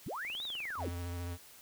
sine linear two-way sweep, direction up then down, 57.6 to 3951 to 166.5 Hz, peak -37 dBFS, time 0.06-0.89 s, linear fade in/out 5 ms, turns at 0.44 s
click train, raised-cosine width 0.5 ms, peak -36 dBFS, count 13, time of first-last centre 0.25-0.856 s, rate 19.8 Hz
square tone with vibrato, 87.31 Hz, F2, in tune, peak -38 dBFS, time 0.77-1.38 s, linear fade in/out 50 ms, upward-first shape sine, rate 14 Hz, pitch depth 24 cents each way
effects white hiss -56 dBFS RMS until 1.61 s

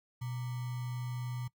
sine tone with sample-and-hold, 123.47 Hz, B2, in tune, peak -35 dBFS, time 0.21-1.48 s, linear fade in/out 10 ms, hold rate 1050 Hz, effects noise-tail reverb RT60 0.1 s tail -20 dB re dry

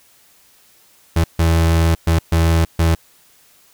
35% pulse tone bursts at uneven times, 82.41 Hz, E2, in tune, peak -10 dBFS, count 5, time 1.16-1.24 / 1.39-1.95 / 2.07-2.19 / 2.32-2.65 / 2.79-2.95 s, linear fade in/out 5 ms, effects white hiss -52 dBFS RMS until 3.73 s

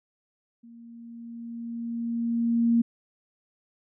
sine tone with level ramp, 233.1 Hz, A#3, in tune, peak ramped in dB -46 to -17 dBFS, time 0.63-2.82 s, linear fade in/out 10 ms, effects none

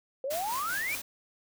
sine exponential sweep, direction up, 512 to 2454 Hz, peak -30 dBFS, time 0.24-0.95 s, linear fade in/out 2 ms
white noise with tremolo, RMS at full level -36 dBFS, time 0.3-1.02 s, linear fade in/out 10 ms, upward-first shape triangle, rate 5 Hz, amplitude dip 50%
effects none

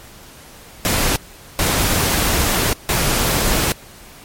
pink noise bursts at uneven times, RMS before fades -17 dBFS, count 3, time 0.85-1.16 / 1.59-2.73 / 2.89-3.72 s, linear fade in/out 0 ms, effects pink hiss -41 dBFS RMS until 4.24 s + MP3 64 kbps

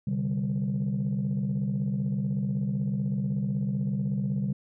sine chord, C suspended second, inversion none, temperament equal, 130.81 / 146.83 / 196 Hz, C3 / D3 / G3, 0 / 0 / 0 cents, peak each -29 / -30 / -27 dBFS, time 0.07-4.53 s, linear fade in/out 5 ms, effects tanh soft clip ceiling -21 dBFS

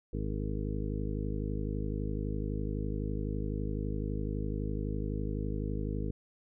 harmonic tone, 51.91 Hz, G#1, in tune, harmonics 1 / 2 / 3 / 4 / 5 / 6 / 8 / 9, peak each -35 / -38 / -40 / -41 / -42 / -43 / -44 / -45 dBFS, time 0.13-6.11 s, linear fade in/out 5 ms, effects none

